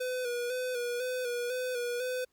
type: tone with vibrato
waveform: square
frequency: 493.9 Hz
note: B4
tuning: in tune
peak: -32 dBFS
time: 0-2.25 s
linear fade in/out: 10 ms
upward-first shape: square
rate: 2 Hz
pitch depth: 39 cents each way
effects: pink hiss -75 dBFS RMS until 2.32 s + Opus 48 kbps